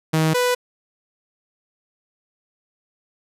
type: tone pair in turn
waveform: sawtooth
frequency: 158.4 / 495 Hz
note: D#3 / B4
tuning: +31 / +4 cents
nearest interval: octave + minor sixth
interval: 1973 cents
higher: second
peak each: -12 / -13 dBFS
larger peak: first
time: 0.13-0.34 / 0.34-0.55 s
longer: neither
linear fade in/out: 10 ms
effects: resampled to 32000 Hz